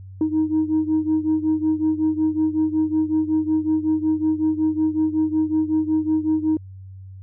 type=beating tone pair; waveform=sine; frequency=311.1 / 316.5 Hz; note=D#4 / D#4; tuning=0 / +30 cents; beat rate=5.4 Hz; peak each=-18 / -21 dBFS; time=0.21-6.57 s; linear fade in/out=2 ms; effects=tanh soft clip ceiling -13 dBFS + added 95 Hz sine -36 dBFS peak until 7.22 s